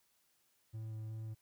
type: tone with vibrato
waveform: triangle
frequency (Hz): 110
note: A2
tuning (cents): 0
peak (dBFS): -39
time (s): 0.73-1.35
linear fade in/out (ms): 20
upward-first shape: square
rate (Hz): 2.7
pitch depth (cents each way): 9
effects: white hiss -75 dBFS RMS until 1.41 s